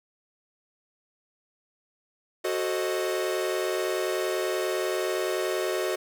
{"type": "chord", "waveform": "45% pulse", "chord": "F# diminished seventh", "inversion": "none", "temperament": "equal with one note detuned", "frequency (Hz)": [370, 440, 531.5, 622.3], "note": ["F#4", "A4", "C5", "Eb5"], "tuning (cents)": [0, 0, 27, 0], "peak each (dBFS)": [-29, -33, -34, -32], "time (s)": [2.44, 5.96], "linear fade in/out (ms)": 10, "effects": []}